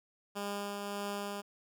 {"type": "tone with tremolo", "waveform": "10% pulse", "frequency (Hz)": 202.5, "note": "G#3", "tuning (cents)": -43, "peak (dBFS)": -27, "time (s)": [0.35, 1.42], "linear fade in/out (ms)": 20, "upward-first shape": "triangle", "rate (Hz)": 1.7, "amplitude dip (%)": 30, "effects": []}